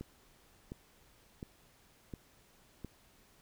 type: click train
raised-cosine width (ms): 3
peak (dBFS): -29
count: 5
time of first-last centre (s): 0.01-2.847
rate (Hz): 1.41
effects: pink hiss -65 dBFS RMS until 3.41 s